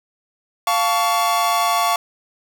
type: chord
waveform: 45% pulse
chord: F augmented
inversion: none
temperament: equal with one note detuned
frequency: 698.5 / 880 / 1128.1 Hz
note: F5 / A5 / C#6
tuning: 0 / 0 / +30 cents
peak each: -20 / -23 / -19 dBFS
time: 0.67-1.96 s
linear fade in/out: 2 ms
effects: none